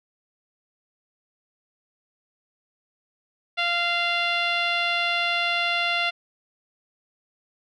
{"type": "tone with low-pass filter", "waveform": "10% pulse", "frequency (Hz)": 693, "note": "F5", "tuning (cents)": -14, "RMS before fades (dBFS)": -24, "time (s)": [3.57, 6.11], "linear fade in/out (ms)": 20, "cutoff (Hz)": 3200, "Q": 1.7, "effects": []}